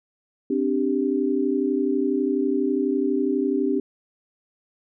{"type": "chord", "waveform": "sine", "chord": "C suspended second", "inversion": "none", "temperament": "equal", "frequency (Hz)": [261.6, 293.7, 392], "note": ["C4", "D4", "G4"], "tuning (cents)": [0, 0, 0], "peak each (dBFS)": -24, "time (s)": [0.5, 3.8], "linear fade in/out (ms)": 5, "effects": []}